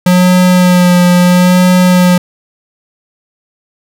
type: tone with vibrato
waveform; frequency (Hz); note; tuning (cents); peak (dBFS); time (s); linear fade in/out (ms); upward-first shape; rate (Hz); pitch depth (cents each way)
square; 179.8; F#3; -49; -5; 0.06-2.18; 5; sine; 0.75; 20
effects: none